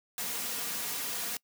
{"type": "noise with comb filter", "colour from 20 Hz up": "white", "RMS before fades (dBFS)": -35, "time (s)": [0.18, 1.37], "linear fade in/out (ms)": 2, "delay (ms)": 4.2, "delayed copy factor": 0.5, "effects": ["noise-tail reverb RT60 0.1 s tail -24 dB re dry", "high-pass 100 Hz 12 dB/octave"]}